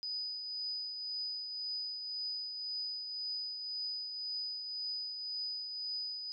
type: tone with tremolo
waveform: sine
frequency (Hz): 4978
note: D#8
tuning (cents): 0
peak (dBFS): -35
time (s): 0.03-6.32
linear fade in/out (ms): 0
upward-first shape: triangle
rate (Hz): 1.9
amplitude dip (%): 45
effects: none